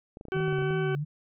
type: clicks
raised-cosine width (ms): 2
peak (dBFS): -29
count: 11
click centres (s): 0.171 / 0.211 / 0.253 / 0.284 / 0.366 / 0.403 / 0.481 / 0.527 / 0.586 / 0.622 / 0.707
type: harmonic tone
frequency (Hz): 380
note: F#4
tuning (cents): +46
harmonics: 1 / 2 / 3 / 4 / 6 / 7 / 8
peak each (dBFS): -28 / -40 / -42 / -36 / -44 / -51 / -47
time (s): 0.32-0.95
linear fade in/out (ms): 0
type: tone with vibrato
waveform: sine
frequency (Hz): 150.8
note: D3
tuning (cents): +46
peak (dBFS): -28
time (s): 0.34-1.05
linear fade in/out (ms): 20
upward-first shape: sine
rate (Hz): 2.9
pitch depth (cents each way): 89
effects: none